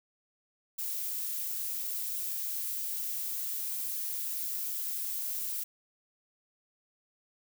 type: noise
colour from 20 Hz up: violet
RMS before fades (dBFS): -35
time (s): 0.78-5.64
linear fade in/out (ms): 10
effects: none